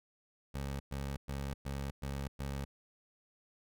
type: tone bursts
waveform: 20% pulse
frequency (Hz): 69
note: C#2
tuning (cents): -7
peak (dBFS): -32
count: 6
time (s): 0.54-2.65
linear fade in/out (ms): 10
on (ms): 260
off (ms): 110
effects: none